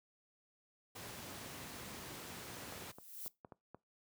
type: noise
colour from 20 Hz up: pink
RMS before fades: -48 dBFS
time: 0.95-2.92 s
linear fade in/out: 10 ms
type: clicks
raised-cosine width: 1 ms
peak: -37 dBFS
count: 10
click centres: 2.293 / 2.569 / 2.724 / 2.778 / 2.823 / 2.985 / 3.262 / 3.448 / 3.522 / 3.746 s
type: noise with exponential growth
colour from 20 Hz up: violet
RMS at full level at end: -43 dBFS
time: 2.63-3.28 s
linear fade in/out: 0 ms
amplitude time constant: 140 ms
effects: noise-tail reverb RT60 0.2 s tail -21 dB re dry + high-pass 100 Hz 12 dB/octave